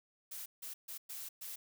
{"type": "noise bursts at uneven times", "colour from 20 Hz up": "blue", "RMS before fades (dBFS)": -45, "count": 5, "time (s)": [[0.31, 0.46], [0.62, 0.74], [0.88, 0.98], [1.09, 1.29], [1.41, 1.56]], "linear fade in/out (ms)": 10, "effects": []}